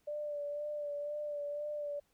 sine tone with vibrato, 587.3 Hz, D5, in tune, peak -36 dBFS, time 0.07-2 s, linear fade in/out 10 ms, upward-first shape sine, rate 2 Hz, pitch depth 27 cents each way, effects pink hiss -75 dBFS RMS until 2.13 s

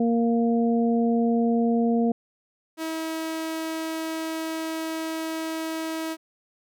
harmonic tone, 232.6 Hz, A#3, 4 cents flat, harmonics 1 / 2 / 3, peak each -20 / -26 / -30 dBFS, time 0-2.12 s, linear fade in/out 5 ms
sawtooth tone, 321.6 Hz, E4, 43 cents flat, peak -24 dBFS, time 2.77-6.17 s, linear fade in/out 50 ms
effects none

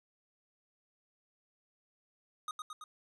square tone with echo, 1244.5 Hz, D#6, in tune, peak -37 dBFS, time 2.48-2.51 s, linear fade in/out 2 ms, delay 110 ms, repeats 3, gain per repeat -3 dB, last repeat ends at 2.84 s, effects resampled to 24000 Hz

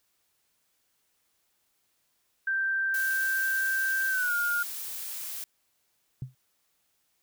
sine tone with pitch glide, 1568 to 1421.3 Hz, G6 to F6, 0 to +30 cents, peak -25 dBFS, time 2.47-4.63 s, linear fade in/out 5 ms, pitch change -170 cents, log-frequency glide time 4.09-4.34 s
blue noise, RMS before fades -37 dBFS, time 2.94-5.44 s, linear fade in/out 2 ms
sine tone with exponential decay, 128.7 Hz, C3, 28 cents flat, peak -28 dBFS, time 6.22-6.35 s, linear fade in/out 2 ms, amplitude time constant 28 ms
effects white hiss -73 dBFS RMS until 7.22 s

